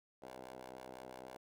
10% pulse ring-modulated tone, 64 Hz, C2, 38 cents flat, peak -38 dBFS, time 0.22-1.37 s, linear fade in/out 5 ms, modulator 579 Hz, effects none

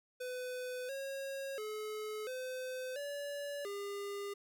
square tone with pitch steps, 502 / 545 / 428.5 / 512 / 573 / 403.4 Hz, B4 / C#5 / A4 / C5 / D5 / G4, +28 / -29 / -46 / -38 / -43 / +50 cents, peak -40 dBFS, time 0.2-4.34 s, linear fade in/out 10 ms, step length 690 ms, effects none

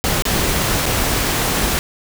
pink noise with dropouts, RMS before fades -18 dBFS, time 0.04-1.79 s, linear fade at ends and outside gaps 0 ms, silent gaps 0.222-0.253 / 0.857-0.862 s, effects none

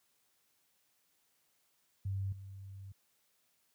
sine tone with level steps, 97.3 Hz, G2, 12 cents flat, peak -33 / -45 dBFS, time 2.05-2.92 s, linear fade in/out 5 ms, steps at 2.32 s, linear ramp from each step 5 ms, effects white hiss -75 dBFS RMS until 3.74 s + high-pass 60 Hz 12 dB/octave

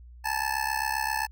25% pulse tone with amplitude modulation, 870 Hz, A5, 20 cents flat, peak -19 dBFS, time 0.24-1.27 s, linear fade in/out 20 ms, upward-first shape sine, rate 67.6 Hz, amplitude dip 90%, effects added 60 Hz sine -45 dBFS peak until 1.31 s

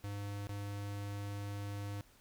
square tone with dropouts, 101.4 Hz, G#2, 41 cents flat, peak -40 dBFS, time 0.04-2.01 s, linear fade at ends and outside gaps 0 ms, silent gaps 0.47-0.493 s, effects pink hiss -65 dBFS RMS until 2.2 s

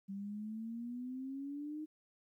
sine exponential sweep, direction up, 193.9 to 311.1 Hz, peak -40 dBFS, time 0.08-1.86 s, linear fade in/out 20 ms, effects 13-bit

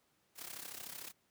white noise with amplitude modulation, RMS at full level -44 dBFS, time 0.35-1.13 s, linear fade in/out 50 ms, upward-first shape sine, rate 33.3 Hz, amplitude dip 75%, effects pink hiss -75 dBFS RMS until 1.3 s + high-pass 100 Hz 12 dB/octave

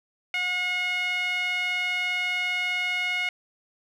sawtooth tone with band-pass filter, 723 Hz, F#5, 40 cents flat, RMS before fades -27 dBFS, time 0.34-3.29 s, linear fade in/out 2 ms, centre 2400 Hz, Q 9.1, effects 10-bit

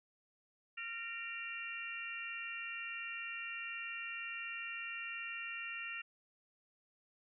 harmonic tone with a mistuned harmonic, 460.7 Hz, A#4, 20 cents flat, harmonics 3 / 4 / 5 / 6, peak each -49 / -47 / -47 / -44 dBFS, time 0.77-6.02 s, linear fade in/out 10 ms, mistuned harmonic 5, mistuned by +45 cents, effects none

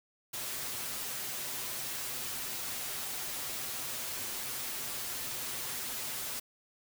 white noise with comb filter, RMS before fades -38 dBFS, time 0.33-6.4 s, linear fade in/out 10 ms, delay 7.9 ms, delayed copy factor +0.6, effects none

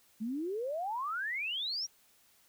sine exponential sweep, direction up, 207.7 to 5840 Hz, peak -33 dBFS, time 0.2-1.87 s, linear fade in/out 20 ms, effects white hiss -66 dBFS RMS until 2.48 s

